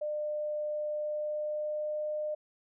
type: tone with pitch glide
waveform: sine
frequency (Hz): 601 to 605.9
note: D5 to D#5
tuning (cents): +40 to -46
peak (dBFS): -31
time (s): 0.01-2.35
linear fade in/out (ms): 10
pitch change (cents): +14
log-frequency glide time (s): 0.92-2.13
effects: none